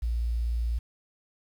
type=tone with quantisation; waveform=sine; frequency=58.1 Hz; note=A#1; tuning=5 cents flat; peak=-25 dBFS; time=0.02-0.79 s; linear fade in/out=10 ms; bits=9; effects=none